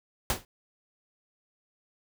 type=noise with exponential decay; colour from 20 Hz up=pink; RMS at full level=-23 dBFS; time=0.3-0.45 s; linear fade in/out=1 ms; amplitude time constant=32 ms; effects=none